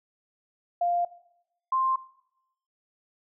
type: tone pair in turn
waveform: sine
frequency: 698.5 / 1050.8 Hz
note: F5 / C6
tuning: 0 / +7 cents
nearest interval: perfect fifth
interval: 707 cents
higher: second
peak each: -22 dBFS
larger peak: neither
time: 0.81-1.05 / 1.72-1.96 s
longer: neither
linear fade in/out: 5 ms
effects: noise-tail reverb RT60 0.8 s tail -18 dB re dry